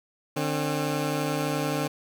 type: tone pair together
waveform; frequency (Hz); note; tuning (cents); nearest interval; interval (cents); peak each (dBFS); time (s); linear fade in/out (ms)
15% pulse; 149.8 / 268; D3 / C4; +35 / +42; minor seventh; 1007; -21 / -23; 0.36-1.88; 10
effects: none